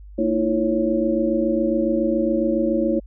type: tone cluster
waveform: sine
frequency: 228.2 / 314 / 341.2 / 551 Hz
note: A#3 / D#4 / F4 / C#5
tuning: -37 / +16 / -40 / -11 cents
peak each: -23 dBFS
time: 0.18-3 s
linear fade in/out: 10 ms
effects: added 50 Hz sine -38 dBFS peak until 3.06 s